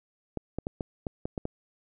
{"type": "clicks", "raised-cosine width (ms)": 2, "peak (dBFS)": -18, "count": 8, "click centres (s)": [0.373, 0.586, 0.669, 0.808, 1.068, 1.255, 1.378, 1.454], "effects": []}